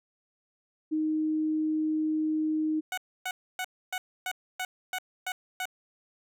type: tone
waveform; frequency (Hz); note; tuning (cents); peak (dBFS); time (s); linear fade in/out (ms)
sine; 311.1; D#4; 0; -25; 0.91-2.81; 20
type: tone bursts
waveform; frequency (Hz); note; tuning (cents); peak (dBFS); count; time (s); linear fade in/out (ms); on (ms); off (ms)
15% pulse; 740; F#5; 0; -24; 9; 2.92-5.655; 2; 55; 280
effects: none